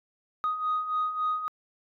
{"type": "beating tone pair", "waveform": "sine", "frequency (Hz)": [1244.5, 1248.1], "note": ["D#6", "D#6"], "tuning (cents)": [0, 5], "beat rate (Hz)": 3.6, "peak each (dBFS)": [-32, -26], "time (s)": [0.44, 1.48], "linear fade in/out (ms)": 0, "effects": ["tanh soft clip ceiling -21 dBFS"]}